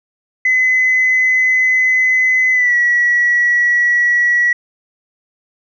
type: tone with pitch glide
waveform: sine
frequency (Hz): 2027 to 1931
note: B6 to B6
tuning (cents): +45 to -39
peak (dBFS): -9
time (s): 0.45-4.53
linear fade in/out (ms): 5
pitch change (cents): -84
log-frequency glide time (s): 2.52-2.75
effects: tanh soft clip ceiling -5 dBFS